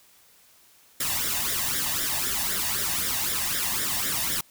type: noise with flanger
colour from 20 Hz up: white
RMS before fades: -27 dBFS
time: 1-4.41 s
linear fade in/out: 5 ms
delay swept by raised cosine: 0.55 to 1.12 ms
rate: 3.9 Hz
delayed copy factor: +0.7
effects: white hiss -57 dBFS RMS until 4.5 s